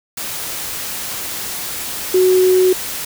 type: tone in noise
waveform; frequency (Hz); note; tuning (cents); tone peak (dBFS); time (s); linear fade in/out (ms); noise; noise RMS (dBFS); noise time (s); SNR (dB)
sine; 370; F#4; 0; -9; 2.14-2.73; 5; white; -25; 0.17-3.05; +13
effects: none